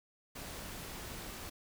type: noise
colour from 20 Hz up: pink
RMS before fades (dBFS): -45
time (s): 0.35-1.5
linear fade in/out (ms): 10
effects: none